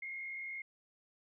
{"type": "tone with frequency modulation", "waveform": "sine", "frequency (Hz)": 2140, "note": "C7", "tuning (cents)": 38, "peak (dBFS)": -40, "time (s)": [0.02, 0.62], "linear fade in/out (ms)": 5, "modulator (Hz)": 56.5, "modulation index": 0.78, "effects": []}